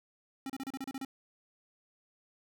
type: tone bursts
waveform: square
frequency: 268.3 Hz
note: C4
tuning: 44 cents sharp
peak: -37 dBFS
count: 9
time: 0.46-1.049 s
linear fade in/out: 2 ms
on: 37 ms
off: 32 ms
effects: none